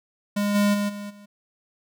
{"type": "tone with level steps", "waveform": "square", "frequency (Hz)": 204.5, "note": "G#3", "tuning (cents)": -26, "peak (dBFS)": [-22, -18, -23, -33, -45], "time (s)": [0.36, 1.26], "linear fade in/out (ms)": 10, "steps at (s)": [0.54, 0.73, 0.88, 1.09], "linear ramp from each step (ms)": 20, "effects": []}